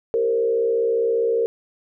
sine tone with frequency modulation, 461.2 Hz, A#4, 19 cents flat, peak -17 dBFS, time 0.14-1.46 s, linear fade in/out 0 ms, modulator 65 Hz, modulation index 0.72, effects none

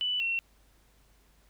sine tone pair in turn, 2978 / 2720 Hz, F#7 / F7, +11 / -46 cents, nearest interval major second, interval 157 cents, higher first, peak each -27 dBFS, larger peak neither, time 0.01-0.2 / 0.2-0.39 s, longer neither, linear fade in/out 0 ms, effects added 50 Hz sine -62 dBFS peak until 1.49 s + pink hiss -66 dBFS RMS until 1.49 s

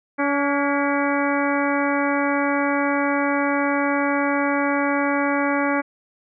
harmonic tone with a mistuned harmonic, 283.8 Hz, C#4, 41 cents sharp, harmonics 1 / 2 / 3 / 4 / 5 / 6 / 7 / 8, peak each -22 / -25 / -27 / -28 / -29 / -30 / -30 / -31 dBFS, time 0.18-5.82 s, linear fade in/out 20 ms, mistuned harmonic 6, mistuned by -52 cents, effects none

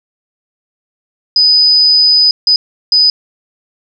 sine tone bursts at uneven times, 4989 Hz, D#8, 4 cents sharp, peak -5 dBFS, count 3, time 1.36-2.31 / 2.47-2.56 / 2.92-3.1 s, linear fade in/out 2 ms, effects none

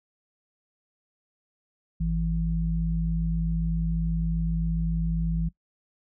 sine tone pair together, 52.61 / 164.81 Hz, G#1 / E3, +23 / 0 cents, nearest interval octave + minor sixth, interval 1977 cents, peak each -26 dBFS, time 2-5.49 s, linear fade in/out 10 ms, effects noise-tail reverb RT60 0.1 s tail -20 dB re dry

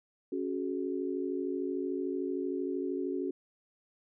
sine chord, C# suspended fourth, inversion none, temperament equal with one note detuned, 277.2 / 370 / 423.1 Hz, C#4 / F#4 / G#4, 0 / 0 / +32 cents, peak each -35 / -34 / -39 dBFS, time 0.32-3.31 s, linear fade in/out 5 ms, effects none

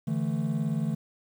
triangle chord, D suspended second, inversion none, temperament just, 146.83 / 165.19 / 220.2 Hz, D3 / E3 / A3, 0 / +4 / +2 cents, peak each -28 dBFS, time 0.07-0.95 s, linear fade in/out 10 ms, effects tanh soft clip ceiling -15 dBFS + 9-bit

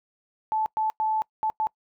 sine tone bursts at uneven times, 871 Hz, A5, 18 cents flat, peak -22 dBFS, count 5, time 0.52-0.66 / 0.77-0.9 / 1-1.22 / 1.43-1.5 / 1.6-1.67 s, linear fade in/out 0 ms, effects noise-tail reverb RT60 0.1 s tail -25 dB re dry

